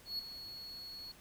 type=tone with ADSR envelope; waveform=triangle; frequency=4359 Hz; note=C#8; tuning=30 cents flat; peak=-33 dBFS; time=0.05-1.12 s; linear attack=140 ms; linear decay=4 ms; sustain=-11 dB; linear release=7 ms; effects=pink hiss -59 dBFS RMS until 1.2 s